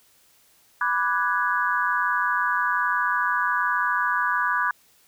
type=chord; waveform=sine; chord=G# half-diminished seventh; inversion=first; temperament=equal; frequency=987.8 / 1174.7 / 1480 / 1661.2 Hz; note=B5 / D6 / F#6 / G#6; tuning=0 / 0 / 0 / 0 cents; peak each=-26 dBFS; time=0.81-4.71 s; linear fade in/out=2 ms; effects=white hiss -59 dBFS RMS until 5.07 s